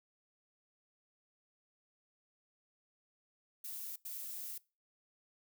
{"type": "noise bursts at uneven times", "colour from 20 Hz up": "violet", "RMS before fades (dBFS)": -44, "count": 2, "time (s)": [[3.64, 3.96], [4.05, 4.58]], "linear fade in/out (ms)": 5, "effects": ["noise-tail reverb RT60 0.3 s tail -22 dB re dry"]}